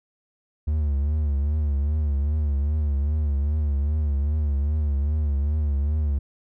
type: tone with vibrato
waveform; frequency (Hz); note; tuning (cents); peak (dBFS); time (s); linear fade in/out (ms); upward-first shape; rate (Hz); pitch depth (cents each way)
triangle; 73.2; D2; -5; -18; 0.67-6.19; 10; triangle; 2.5; 110
effects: none